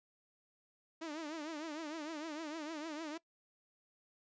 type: tone with vibrato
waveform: sawtooth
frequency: 311.1 Hz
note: D#4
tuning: in tune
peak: -37 dBFS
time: 1.01-3.18 s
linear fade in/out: 10 ms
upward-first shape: triangle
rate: 6.6 Hz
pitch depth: 140 cents each way
effects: noise-tail reverb RT60 0.1 s tail -20 dB re dry + resampled to 16000 Hz